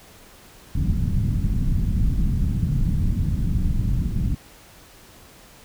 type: low-pass noise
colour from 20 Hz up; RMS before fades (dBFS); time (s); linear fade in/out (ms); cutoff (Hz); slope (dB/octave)
pink; -21; 0.75-4.35; 5; 200; 24
effects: pink hiss -48 dBFS RMS until 5.64 s